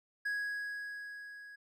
triangle tone with level ramp, 1661.2 Hz, G#6, in tune, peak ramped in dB -30 to -47 dBFS, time 0.25-1.56 s, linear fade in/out 10 ms, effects none

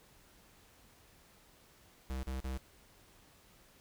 square tone bursts, 65.41 Hz, C2, in tune, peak -37 dBFS, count 3, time 2.1-2.574 s, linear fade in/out 0 ms, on 130 ms, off 42 ms, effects pink hiss -63 dBFS RMS until 3.8 s

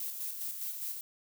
violet noise with tremolo, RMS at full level -37 dBFS, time 0-1.01 s, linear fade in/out 2 ms, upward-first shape square, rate 4.9 Hz, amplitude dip 40%, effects none

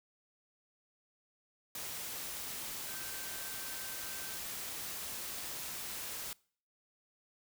sine tone in noise, 1553 Hz, G6, 17 cents flat, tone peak -52 dBFS, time 2.88-4.38 s, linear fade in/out 2 ms, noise white, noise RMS -42 dBFS, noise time 1.75-6.33 s, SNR -13 dB, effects noise-tail reverb RT60 0.5 s tail -24 dB re dry

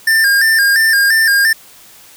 square tone with vibrato, 1700 Hz, G#6, 40 cents sharp, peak -9 dBFS, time 0.07-1.53 s, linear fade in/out 5 ms, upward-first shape square, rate 2.9 Hz, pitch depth 88 cents each way, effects white hiss -41 dBFS RMS until 2.16 s

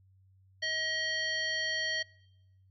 harmonic tone, 634 Hz, D#5, 32 cents sharp, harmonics 1 / 3 / 5 / 7 / 9, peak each -43 / -33 / -37 / -36 / -45 dBFS, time 0.62-2.03 s, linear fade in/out 10 ms, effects noise-tail reverb RT60 1.0 s tail -25 dB re dry + added 95 Hz sine -60 dBFS peak until 2.7 s

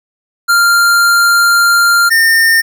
square tone pair in turn, 1393 / 1817.2 Hz, F6 / A#6, -5 / -45 cents, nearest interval perfect fourth, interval 460 cents, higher second, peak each -7 dBFS, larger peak neither, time 0.48-2.1 / 2.1-2.62 s, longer first, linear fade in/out 20 ms, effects none

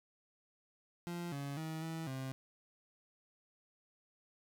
30% pulse tone with pitch steps, 173 / 140.8 / 159 / 162.3 / 132.3 Hz, F3 / C#3 / D#3 / E3 / C3, -16 / +27 / +38 / -27 / +20 cents, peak -37 dBFS, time 1.07-2.32 s, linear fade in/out 0 ms, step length 250 ms, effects none

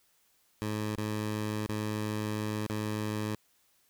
15% pulse tone with dropouts, 106.8 Hz, G#2, 49 cents sharp, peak -25 dBFS, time 0.62-3.35 s, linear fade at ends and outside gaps 0 ms, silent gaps 0.956-0.978 / 1.662-1.69 / 2.665-2.699 s, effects white hiss -69 dBFS RMS until 3.89 s

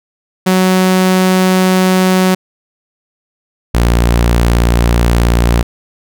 sawtooth tone pair in turn, 185.9 / 58.55 Hz, F#3 / A#1, +8 / +8 cents, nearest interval octave + minor sixth, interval 2000 cents, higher first, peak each -4 dBFS, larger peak neither, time 0.46-2.35 / 3.74-5.63 s, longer neither, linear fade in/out 10 ms, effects none

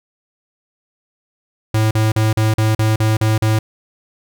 square tone bursts, 109.3 Hz, A2, 11 cents flat, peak -13 dBFS, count 9, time 1.74-3.59 s, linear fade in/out 5 ms, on 170 ms, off 40 ms, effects none

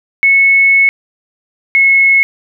sine tone pair in turn, 2200 / 2184 Hz, C#7 / C#7, -14 / -26 cents, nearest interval unison, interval 12 cents, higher first, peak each -5 dBFS, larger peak neither, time 0.23-0.89 / 1.75-2.23 s, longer first, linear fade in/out 0 ms, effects none

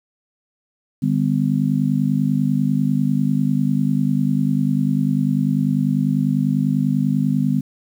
harmonic tone, 50.1 Hz, G1, 38 cents sharp, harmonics 3 / 4 / 5, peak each -20 / -20 / -20 dBFS, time 1.02-7.61 s, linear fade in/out 10 ms, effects 8-bit

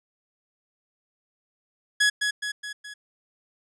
sawtooth tone with echo, 1680 Hz, G#6, 19 cents sharp, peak -14 dBFS, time 2-2.1 s, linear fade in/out 10 ms, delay 210 ms, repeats 4, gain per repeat -5 dB, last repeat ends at 2.94 s, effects resampled to 22050 Hz

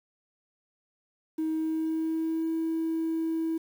triangle tone with pitch glide, 316.6 to 324.7 Hz, D#4 to E4, +30 to -26 cents, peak -23 dBFS, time 1.38-3.58 s, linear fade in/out 10 ms, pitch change +44 cents, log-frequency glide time 1.51-2.5 s, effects tanh soft clip ceiling -23 dBFS + 9-bit

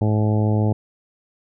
harmonic tone, 106.8 Hz, G#2, 49 cents sharp, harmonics 1 / 2 / 3 / 4 / 5 / 6 / 7 / 8, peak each -17 / -23 / -27 / -29 / -31 / -33 / -34 / -35 dBFS, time 0.01-0.73 s, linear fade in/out 5 ms, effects none

